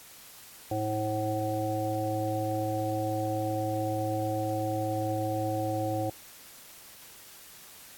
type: harmonic tone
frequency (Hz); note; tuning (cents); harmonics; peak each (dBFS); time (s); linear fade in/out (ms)
107.6; A2; -38; 1 / 3 / 5 / 7; -33 / -33 / -33 / -33; 0.71-6.1; 5
effects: white hiss -50 dBFS RMS until 7.97 s + AAC 64 kbps